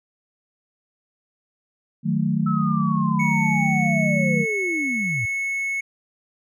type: chord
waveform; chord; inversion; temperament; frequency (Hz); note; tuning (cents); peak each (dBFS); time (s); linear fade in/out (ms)
sine; D# diminished; none; equal; 155.56 / 185 / 220; D#3 / F#3 / A3; 0 / 0 / 0; -23; 2.03-4.46; 50
type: linear sweep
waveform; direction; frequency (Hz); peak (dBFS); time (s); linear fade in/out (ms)
sine; down; 1318 to 99.8; -25; 2.46-5.26; 10
type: tone with pitch glide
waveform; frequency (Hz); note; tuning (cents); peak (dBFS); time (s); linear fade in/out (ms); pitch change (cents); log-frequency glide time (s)
triangle; 2217 to 2198; C#7 to C#7; 0 to -15; -21; 3.19-5.81; 10; -15; 3.61-4.24
effects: none